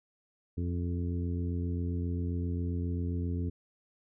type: harmonic tone with a mistuned harmonic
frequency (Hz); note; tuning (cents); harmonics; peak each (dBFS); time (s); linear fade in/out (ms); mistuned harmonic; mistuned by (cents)
87.5; F2; +4; 1 / 2 / 3 / 4 / 5; -31 / -38 / -38 / -45 / -46; 0.57-3.5; 10; 5; -16
effects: none